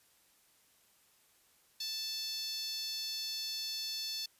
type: tone with high-pass filter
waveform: 10% pulse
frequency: 880 Hz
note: A5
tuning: in tune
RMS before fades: -39 dBFS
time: 1.8-4.26 s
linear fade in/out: 5 ms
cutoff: 4400 Hz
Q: 2.9
effects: white hiss -68 dBFS RMS until 4.39 s + resampled to 32000 Hz